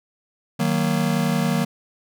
square chord, D# minor, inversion none, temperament just, 155.56 / 186.68 / 233.3 Hz, D#3 / F#3 / A#3, 0 / +16 / +2 cents, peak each -24 dBFS, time 0.59-1.65 s, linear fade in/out 10 ms, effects none

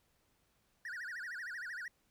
triangle tone with vibrato, 1661.2 Hz, G#6, in tune, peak -39 dBFS, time 0.85-1.88 s, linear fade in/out 2 ms, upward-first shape sine, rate 13 Hz, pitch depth 260 cents each way, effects pink hiss -75 dBFS RMS until 2.1 s

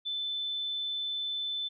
sine tone, 3520 Hz, A7, in tune, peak -31 dBFS, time 0.05-1.69 s, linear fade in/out 20 ms, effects none

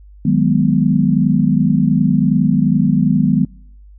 sine chord, G# minor seventh, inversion second, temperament equal, 155.56 / 185 / 207.7 / 246.9 Hz, D#3 / F#3 / G#3 / B3, 0 / 0 / 0 / 0 cents, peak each -16 dBFS, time 0.25-3.45 s, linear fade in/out 5 ms, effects noise-tail reverb RT60 0.7 s tail -26 dB re dry + added 50 Hz sine -38 dBFS peak until 3.98 s

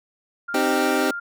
sine tone, 1400 Hz, F6, 4 cents sharp, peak -27 dBFS, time 0.48-1.2 s, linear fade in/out 10 ms
25% pulse chord, C minor, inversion none, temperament equal with one note detuned, 261.6 / 307.7 / 392 Hz, C4 / Eb4 / G4, 0 / -19 / 0 cents, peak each -20 dBFS, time 0.54-1.11 s, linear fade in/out 5 ms
effects none

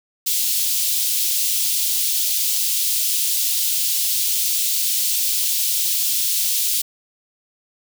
white high-pass noise, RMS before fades -20 dBFS, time 0.26-6.82 s, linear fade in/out 10 ms, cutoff 3100 Hz, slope 24 dB/octave, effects none

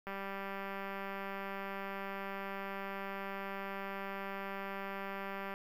click train, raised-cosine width 0.5 ms, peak -27 dBFS, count 1073, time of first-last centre 0.07-5.539 s, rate 196 Hz, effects 9-bit

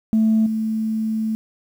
sine tone with level steps, 220 Hz, A3, in tune, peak -12 / -19 dBFS, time 0.13-1.35 s, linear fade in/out 0 ms, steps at 0.46 s, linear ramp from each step 5 ms, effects tanh soft clip ceiling -10 dBFS + 8-bit

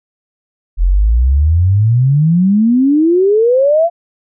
sine exponential sweep, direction up, 41.2 to 698.5 Hz, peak -7 dBFS, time 0.77-3.9 s, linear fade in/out 50 ms, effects none

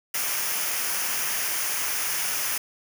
white noise with comb filter, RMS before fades -27 dBFS, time 0.14-2.58 s, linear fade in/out 5 ms, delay 0.25 ms, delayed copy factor -0.6, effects none

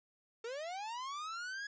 45% pulse linear sweep, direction up, 441.7 to 1682 Hz, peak -40 dBFS, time 0.44-1.67 s, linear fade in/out 5 ms, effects resampled to 16000 Hz

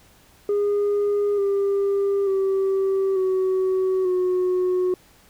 sine tone with pitch steps, 409.2 / 397.8 / 386.7 / 375.9 / 365.4 Hz, G#4 / G4 / G4 / F#4 / F#4, -26 / +25 / -24 / +27 / -22 cents, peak -16 dBFS, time 0.49-4.94 s, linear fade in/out 2 ms, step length 890 ms, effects tanh soft clip ceiling -17 dBFS + pink hiss -54 dBFS RMS until 5.29 s

